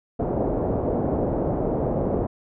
white low-pass noise, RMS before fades -24 dBFS, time 0.19-2.27 s, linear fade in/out 10 ms, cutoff 620 Hz, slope 24 dB/octave, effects none

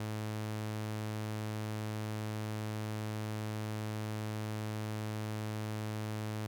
sawtooth tone, 107.5 Hz, A2, 40 cents flat, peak -32 dBFS, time 0-6.47 s, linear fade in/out 5 ms, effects none

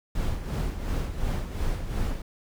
brown noise with tremolo, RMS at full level -26 dBFS, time 0.15-2.22 s, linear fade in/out 5 ms, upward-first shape sine, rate 2.8 Hz, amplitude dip 60%, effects none

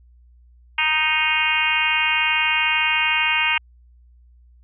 harmonic tone with a mistuned harmonic, 311.1 Hz, D#4, in tune, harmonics 3 / 4 / 5 / 6 / 7 / 8 / 9 / 10, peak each -26 / -30 / -27 / -29 / -23 / -22 / -23 / -33 dBFS, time 0.78-3.58 s, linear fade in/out 5 ms, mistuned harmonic 10, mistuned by +20 cents, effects added 60 Hz sine -48 dBFS peak until 4.63 s

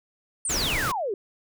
sine exponential sweep, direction down, 9350 to 370 Hz, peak -25 dBFS, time 0.45-1.14 s, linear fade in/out 2 ms
pink noise, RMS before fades -29 dBFS, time 0.49-0.92 s, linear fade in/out 10 ms
effects none

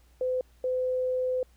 sine tone pair in turn, 509 / 509 Hz, C5 / C5, -48 / -48 cents, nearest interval unison, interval 0 cents, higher neither, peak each -25 dBFS, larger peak neither, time 0.21-0.41 / 0.64-1.43 s, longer second, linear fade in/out 2 ms, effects added 60 Hz sine -57 dBFS peak until 1.56 s + pink hiss -66 dBFS RMS until 1.56 s

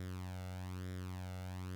sawtooth tone with flanger, 91.9 Hz, F#2, 11 cents flat, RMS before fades -44 dBFS, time 0-1.75 s, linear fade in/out 0 ms, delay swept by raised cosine 0.55 to 1.45 ms, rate 1.1 Hz, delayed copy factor +0.65, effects none

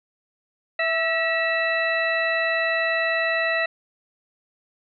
harmonic tone with a mistuned harmonic, 660 Hz, E5, 2 cents sharp, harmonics 1 / 2 / 3 / 4 / 6, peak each -25 / -31 / -23 / -28 / -34 dBFS, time 0.79-3.66 s, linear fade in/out 5 ms, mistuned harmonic 3, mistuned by -45 cents, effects none

